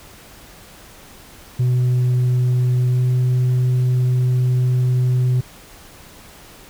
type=tone with pitch glide; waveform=sine; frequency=125 to 126.09 Hz; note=B2 to B2; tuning=+21 to +36 cents; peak=-11 dBFS; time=1.59-5.41 s; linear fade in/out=10 ms; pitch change=+15 cents; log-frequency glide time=2.89-3.02 s; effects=tanh soft clip ceiling -13 dBFS + pink hiss -43 dBFS RMS until 6.69 s